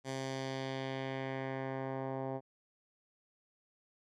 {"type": "tone with low-pass filter sweep", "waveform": "10% pulse", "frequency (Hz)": 133.3, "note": "C3", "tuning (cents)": 33, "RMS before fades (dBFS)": -39, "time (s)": [0.04, 2.41], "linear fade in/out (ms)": 50, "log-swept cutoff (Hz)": [7600, 810], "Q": 1.3, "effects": []}